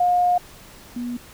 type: tone pair in turn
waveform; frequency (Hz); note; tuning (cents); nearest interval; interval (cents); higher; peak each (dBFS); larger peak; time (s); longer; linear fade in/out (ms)
sine; 714 / 242.2; F5 / B3; +38 / -34; octave + perfect fifth; 1872; first; -15 / -25; first; 0-0.38 / 0.96-1.17; first; 5
effects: pink hiss -45 dBFS RMS until 1.33 s